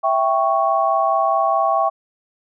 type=chord; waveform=sine; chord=C# diminished; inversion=first; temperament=equal; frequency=659.3 / 784 / 1108.7 Hz; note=E5 / G5 / C#6; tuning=0 / 0 / 0 cents; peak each=-19 dBFS; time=0.03-1.9 s; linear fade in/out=20 ms; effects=none